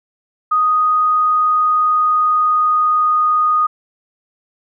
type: tone with pitch glide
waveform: sine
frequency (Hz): 1244.5 to 1236.6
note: D#6 to D#6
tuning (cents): 0 to -11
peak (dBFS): -11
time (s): 0.51-3.67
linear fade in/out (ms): 10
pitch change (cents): -11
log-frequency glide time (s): 1-3.45
effects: none